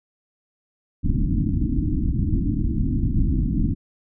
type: low-pass noise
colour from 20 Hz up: pink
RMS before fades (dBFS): -21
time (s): 1.03-3.75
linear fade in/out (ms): 20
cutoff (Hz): 320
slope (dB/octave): 96
effects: none